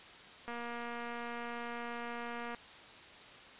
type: click train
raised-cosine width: 0.5 ms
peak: -28 dBFS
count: 491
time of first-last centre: 0.48-2.548 s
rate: 237 Hz
effects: white hiss -53 dBFS RMS until 3.59 s + resampled to 8000 Hz